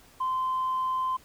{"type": "tone", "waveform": "sine", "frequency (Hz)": 1035, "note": "C6", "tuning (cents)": -19, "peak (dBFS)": -24, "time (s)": [0.2, 1.17], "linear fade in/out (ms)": 10, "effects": ["tanh soft clip ceiling -22 dBFS", "pink hiss -56 dBFS RMS until 1.24 s"]}